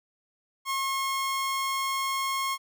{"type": "tone", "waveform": "sawtooth", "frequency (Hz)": 1080, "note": "C#6", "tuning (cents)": -45, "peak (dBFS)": -23, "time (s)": [0.65, 2.58], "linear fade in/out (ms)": 50, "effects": []}